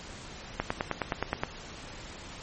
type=click train; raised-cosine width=0.5 ms; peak=-12 dBFS; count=9; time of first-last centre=0.6-1.435 s; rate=9.58 Hz; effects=pink hiss -44 dBFS RMS until 2.42 s + MP3 32 kbps